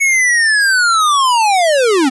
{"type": "linear sweep", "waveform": "square", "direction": "down", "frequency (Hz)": [2222, 246.9], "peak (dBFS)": -10, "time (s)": [0, 2.1], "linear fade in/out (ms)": 20, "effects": ["resampled to 24000 Hz"]}